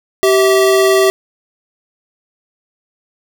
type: tone pair together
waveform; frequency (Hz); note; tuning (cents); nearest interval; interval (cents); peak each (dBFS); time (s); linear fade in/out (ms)
square; 386.5 / 650; G4 / E5; -24 / -24; major sixth; 900; -10 / -15; 0.23-1.1; 0
effects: none